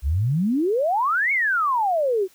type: exponential two-way sweep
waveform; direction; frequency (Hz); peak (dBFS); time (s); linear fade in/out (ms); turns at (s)
sine; up then down; 61.74 to 2253 to 360.2; -18; 0.02-2.28; 50; 1.32
effects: white hiss -56 dBFS RMS until 2.34 s